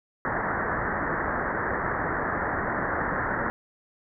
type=low-pass noise; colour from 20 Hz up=white; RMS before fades=-28 dBFS; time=0.25-3.5 s; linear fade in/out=0 ms; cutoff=1900 Hz; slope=96 dB/octave; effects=none

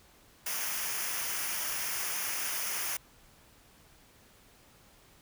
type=noise with comb filter; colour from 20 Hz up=white; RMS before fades=-34 dBFS; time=0.46-2.97 s; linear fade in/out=5 ms; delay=0.25 ms; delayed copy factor=-0.65; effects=pink hiss -60 dBFS RMS until 5.21 s

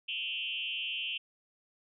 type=tone with frequency modulation; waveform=sine; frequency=2893 Hz; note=F#7; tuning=40 cents flat; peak=-33 dBFS; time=0.08-1.18 s; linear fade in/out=10 ms; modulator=189 Hz; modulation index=1.7; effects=none

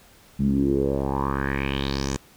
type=tone with low-pass filter sweep; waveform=10% pulse; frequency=68.4 Hz; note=C#2; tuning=23 cents flat; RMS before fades=-24 dBFS; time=0.39-2.17 s; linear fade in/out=10 ms; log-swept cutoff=180 to 7300 Hz; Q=4.7; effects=pink hiss -53 dBFS RMS until 2.36 s

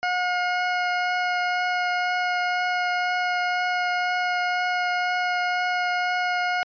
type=tone with vibrato; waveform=20% pulse; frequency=720 Hz; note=F#5; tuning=47 cents flat; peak=-17 dBFS; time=0.03-6.63 s; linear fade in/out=0 ms; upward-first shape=triangle; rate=2 Hz; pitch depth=9 cents each way; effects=resampled to 11025 Hz

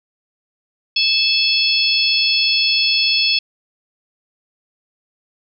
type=harmonic tone with a mistuned harmonic; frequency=874 Hz; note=A5; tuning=12 cents flat; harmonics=3 / 4 / 5 / 6; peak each=-19 / -19 / -19 / -19 dBFS; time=0.96-3.39 s; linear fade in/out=5 ms; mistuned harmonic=4; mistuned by=-65 cents; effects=none

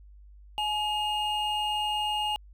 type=tone pair together; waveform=triangle; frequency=846 / 2846 Hz; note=G#5 / F7; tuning=+32 / +32 cents; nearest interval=octave + major sixth; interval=2100 cents; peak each=-27 / -28 dBFS; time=0.58-2.36 s; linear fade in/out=0 ms; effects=added 50 Hz sine -48 dBFS peak until 2.53 s

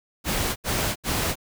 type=noise bursts; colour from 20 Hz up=pink; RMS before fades=-25 dBFS; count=3; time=0.24-1.356 s; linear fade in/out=50 ms; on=320 ms; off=78 ms; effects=none

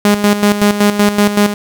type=tone with tremolo; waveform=sawtooth; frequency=205.8 Hz; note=G#3; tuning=16 cents flat; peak=-3 dBFS; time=0.05-1.54 s; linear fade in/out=2 ms; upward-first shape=square; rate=5.3 Hz; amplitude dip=65%; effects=none

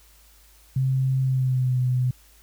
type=tone with pitch glide; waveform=sine; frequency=132 to 126.33 Hz; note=C3 to B2; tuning=+16 to +40 cents; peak=-19 dBFS; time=0.76-2.11 s; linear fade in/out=5 ms; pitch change=-76 cents; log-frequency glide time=1.21-1.79 s; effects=added 53 Hz sine -54 dBFS peak until 2.42 s + white hiss -56 dBFS RMS until 2.42 s

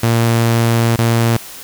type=tone with dropouts; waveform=sawtooth; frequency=115.9 Hz; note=A#2; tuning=10 cents flat; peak=-7 dBFS; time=0.03-1.37 s; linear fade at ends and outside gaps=5 ms; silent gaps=0.961-0.985 s; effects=white hiss -33 dBFS RMS until 1.63 s

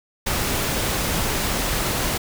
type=noise; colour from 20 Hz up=pink; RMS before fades=-23 dBFS; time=0.26-2.18 s; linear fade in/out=10 ms; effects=none

